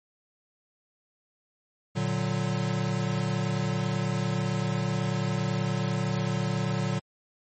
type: chord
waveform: square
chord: Bb augmented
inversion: none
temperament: equal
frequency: 116.54 / 146.83 / 185 Hz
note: Bb2 / D3 / F#3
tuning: 0 / 0 / 0 cents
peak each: -31 dBFS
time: 1.95-7 s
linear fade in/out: 20 ms
effects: MP3 32 kbps